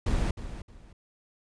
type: noise with echo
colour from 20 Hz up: brown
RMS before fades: -26 dBFS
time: 0.06-0.31 s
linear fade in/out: 5 ms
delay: 310 ms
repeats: 2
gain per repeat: -12 dB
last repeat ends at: 0.93 s
effects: resampled to 22050 Hz